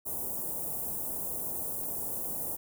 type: band-stop noise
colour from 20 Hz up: white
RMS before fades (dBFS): -35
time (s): 0.05-2.57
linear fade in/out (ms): 20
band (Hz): 810 to 9800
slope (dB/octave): 24
effects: none